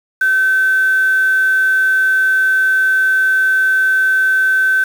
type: tone with quantisation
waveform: sine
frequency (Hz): 1535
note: G6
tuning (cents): -37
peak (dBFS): -10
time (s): 0.21-4.84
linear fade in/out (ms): 5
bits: 5
effects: none